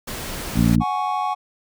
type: noise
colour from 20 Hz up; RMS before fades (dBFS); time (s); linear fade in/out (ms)
pink; -30; 0.07-0.76; 10
type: harmonic tone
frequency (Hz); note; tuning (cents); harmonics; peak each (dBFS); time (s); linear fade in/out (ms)
57.7; A#1; -17; 1 / 2 / 3 / 4 / 5; -23 / -21 / -18 / -18 / -24; 0.54-0.84; 50
type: chord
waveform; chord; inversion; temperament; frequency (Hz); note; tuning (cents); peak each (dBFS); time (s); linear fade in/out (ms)
triangle; F# suspended second; none; just; 740 / 832.5 / 1110; F#5 / G#5 / C#6; 0 / +4 / +2; -23; 0.8-1.35; 20
effects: none